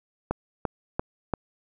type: click train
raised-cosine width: 1 ms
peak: -11 dBFS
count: 4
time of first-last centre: 0.31-1.337 s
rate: 2.92 Hz
effects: none